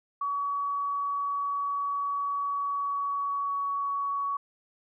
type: tone with pitch glide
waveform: sine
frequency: 1132 to 1123.5 Hz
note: C#6 to C#6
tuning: +36 to +23 cents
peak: -27 dBFS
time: 0.21-4.37 s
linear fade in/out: 5 ms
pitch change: -13 cents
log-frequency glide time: 2.43-3.87 s
effects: none